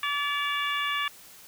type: harmonic tone with a mistuned harmonic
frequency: 576 Hz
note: D5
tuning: 34 cents flat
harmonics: 2 / 3 / 4 / 5 / 6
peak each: -30 / -32 / -33 / -34 / -35 dBFS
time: 0.03-1.08 s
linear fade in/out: 2 ms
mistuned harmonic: 5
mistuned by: -39 cents
effects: white hiss -50 dBFS RMS until 1.47 s